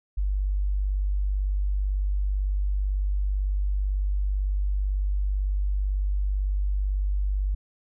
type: tone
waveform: sine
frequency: 49 Hz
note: G1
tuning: in tune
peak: -22 dBFS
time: 0.17-7.55 s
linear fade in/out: 10 ms
effects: none